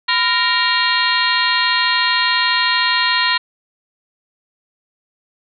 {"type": "harmonic tone with a mistuned harmonic", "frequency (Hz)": 466.2, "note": "A#4", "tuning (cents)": 0, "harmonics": [2, 3, 4, 5, 6, 7, 8, 9], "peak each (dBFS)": [-20, -24, -19, -25, -23, -25, -24, -20], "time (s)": [0.08, 3.38], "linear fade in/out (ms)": 10, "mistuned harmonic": 2, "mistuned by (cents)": 120, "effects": []}